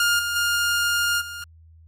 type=tone with level steps; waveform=sawtooth; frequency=1412 Hz; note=F6; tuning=19 cents sharp; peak=-14 / -20 / -16 / -29 dBFS; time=0-1.44 s; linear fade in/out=2 ms; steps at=0.19 / 0.36 / 1.2 s; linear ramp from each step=2 ms; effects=added 81 Hz sine -47 dBFS peak until 1.87 s + AAC 48 kbps